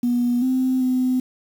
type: tone with pitch steps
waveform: sine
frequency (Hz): 242.5 / 258.3 / 254.8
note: B3 / C4 / C4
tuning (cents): -31 / -22 / -46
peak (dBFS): -16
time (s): 0.03-1.2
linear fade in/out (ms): 5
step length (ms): 390
effects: tanh soft clip ceiling -12 dBFS + 7-bit

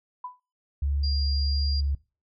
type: tone with exponential decay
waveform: sine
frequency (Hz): 996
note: B5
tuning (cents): +14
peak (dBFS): -30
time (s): 0.24-0.4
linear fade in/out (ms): 5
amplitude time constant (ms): 34
type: tone with vibrato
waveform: sine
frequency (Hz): 70.5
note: C#2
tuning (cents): +30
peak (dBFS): -23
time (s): 0.82-1.95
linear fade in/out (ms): 5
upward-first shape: sine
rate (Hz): 1.5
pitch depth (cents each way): 10
type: tone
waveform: sine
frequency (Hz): 4795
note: D8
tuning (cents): +35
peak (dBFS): -30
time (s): 1.03-1.81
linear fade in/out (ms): 10
effects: noise-tail reverb RT60 0.3 s tail -21 dB re dry

